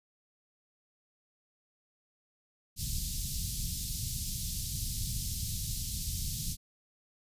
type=band-stop noise; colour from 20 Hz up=pink; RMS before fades=-35 dBFS; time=2.76-6.57 s; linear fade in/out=50 ms; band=160 to 4200 Hz; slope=24 dB/octave; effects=resampled to 32000 Hz